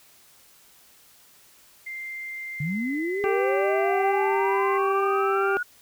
sine tone with pitch glide, 2093 to 2026 Hz, C7 to B6, 0 to +44 cents, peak -32 dBFS, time 1.86-4.78 s, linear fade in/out 10 ms, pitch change -56 cents, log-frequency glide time 2.62-2.98 s
sine linear sweep, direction up, 138.3 to 1463 Hz, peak -25 dBFS, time 2.6-5.63 s, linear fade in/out 5 ms
harmonic tone, 392 Hz, G4, in tune, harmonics 1 / 2 / 3 / 4 / 6 / 7, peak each -23 / -29 / -33 / -35 / -39 / -40 dBFS, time 3.24-5.57 s, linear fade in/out 0 ms
effects white hiss -55 dBFS RMS until 5.81 s

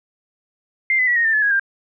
sine tone with pitch steps, 2096 / 2015 / 1937.6 / 1863 / 1791.3 / 1722.3 / 1655.9 / 1592.1 Hz, C7 / B6 / B6 / A#6 / A6 / A6 / G#6 / G6, +2 / +34 / -34 / -2 / +31 / -37 / -6 / +26 cents, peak -14 dBFS, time 0.9-1.596 s, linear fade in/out 2 ms, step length 87 ms, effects none

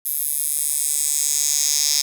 10% pulse tone with high-pass filter sweep, 146.83 Hz, D3, in tune, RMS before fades -21 dBFS, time 0.05-2.02 s, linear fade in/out 10 ms, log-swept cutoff 12000 to 5500 Hz, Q 3, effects none

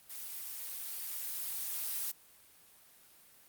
blue noise with level ramp, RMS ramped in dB -44 to -36 dBFS, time 0.09-2.12 s, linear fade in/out 20 ms, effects white hiss -61 dBFS RMS until 3.48 s + Opus 32 kbps

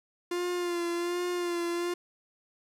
45% pulse tone with vibrato, 349.2 Hz, F4, in tune, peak -29 dBFS, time 0.31-1.94 s, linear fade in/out 5 ms, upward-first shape sine, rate 1.3 Hz, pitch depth 32 cents each way, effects low-pass 12000 Hz 12 dB/octave + 10-bit

